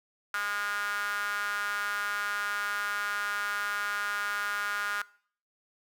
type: tone with high-pass filter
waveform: sawtooth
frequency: 204.6 Hz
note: G#3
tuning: 26 cents flat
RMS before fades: -31 dBFS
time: 0.34-5.02 s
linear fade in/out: 2 ms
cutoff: 1400 Hz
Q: 7.2
effects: noise-tail reverb RT60 0.5 s tail -21 dB re dry